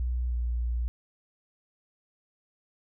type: tone with pitch glide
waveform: sine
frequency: 61.2 to 59.49 Hz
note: B1 to A#1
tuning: -15 to +36 cents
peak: -26 dBFS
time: 0-0.88 s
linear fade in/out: 0 ms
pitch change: -49 cents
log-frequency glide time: 0.29-0.34 s
effects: none